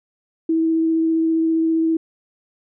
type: tone with vibrato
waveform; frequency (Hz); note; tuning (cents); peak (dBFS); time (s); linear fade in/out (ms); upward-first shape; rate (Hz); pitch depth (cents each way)
sine; 324.5; E4; -27; -15; 0.49-1.97; 5; sine; 15; 9
effects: none